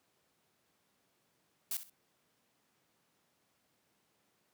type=noise with echo; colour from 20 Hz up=blue; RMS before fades=-36 dBFS; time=1.71-1.77 s; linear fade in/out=2 ms; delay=64 ms; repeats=2; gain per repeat=-12 dB; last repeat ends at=1.898 s; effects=pink hiss -75 dBFS RMS until 4.53 s + high-pass 150 Hz 12 dB/octave